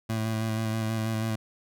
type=tone with vibrato; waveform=25% pulse; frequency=111 Hz; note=A2; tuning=16 cents sharp; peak=-23 dBFS; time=0.09-1.36 s; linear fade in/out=10 ms; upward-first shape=square; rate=6.2 Hz; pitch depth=20 cents each way; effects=none